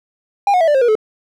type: tone with pitch steps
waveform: triangle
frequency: 806 / 726.4 / 654.7 / 590 / 531.8 / 479.3 / 431.9 Hz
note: G5 / F#5 / E5 / D5 / C5 / A#4 / A4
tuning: +48 / -32 / -12 / +8 / +28 / +48 / -32 cents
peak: -8 dBFS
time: 0.47-0.953 s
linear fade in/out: 2 ms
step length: 69 ms
effects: none